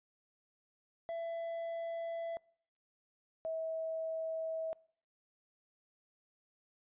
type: tone pair in turn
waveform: triangle / sine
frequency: 668 / 646 Hz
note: E5 / E5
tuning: +23 / -35 cents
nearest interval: minor second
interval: 58 cents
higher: first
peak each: -35 / -35 dBFS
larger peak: neither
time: 1.09-2.37 / 3.45-4.73 s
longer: neither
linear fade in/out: 0 ms
effects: noise-tail reverb RT60 0.6 s tail -25 dB re dry + resampled to 8000 Hz